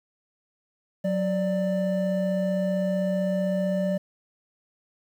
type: tone pair together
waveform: triangle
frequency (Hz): 185 / 590.6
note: F#3 / D5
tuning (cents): 0 / +10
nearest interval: octave + minor sixth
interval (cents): 2010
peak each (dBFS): -23 / -24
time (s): 1.04-3.98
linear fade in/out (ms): 10
effects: 9-bit